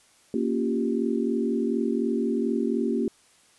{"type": "chord", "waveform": "sine", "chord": "G half-diminished seventh", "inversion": "first", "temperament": "equal", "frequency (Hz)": [233.1, 277.2, 349.2, 392], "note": ["Bb3", "Db4", "F4", "G4"], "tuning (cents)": [0, 0, 0, 0], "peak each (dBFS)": [-26, -29, -30, -29], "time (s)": [0.34, 3.08], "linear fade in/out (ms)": 2, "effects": ["white hiss -59 dBFS RMS until 3.58 s", "resampled to 24000 Hz"]}